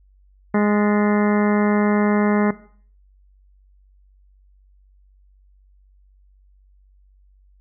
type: harmonic tone with a mistuned harmonic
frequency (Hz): 207.7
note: G#3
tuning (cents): 0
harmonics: 1 / 2 / 3 / 4 / 5 / 6 / 7 / 8 / 9 / 10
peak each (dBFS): -16 / -22 / -26 / -28 / -30 / -32 / -33 / -34 / -35 / -36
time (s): 0.54-2.51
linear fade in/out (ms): 5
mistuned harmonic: 8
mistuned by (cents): +74
effects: noise-tail reverb RT60 0.5 s tail -17 dB re dry + added 48 Hz sine -51 dBFS peak until 7.6 s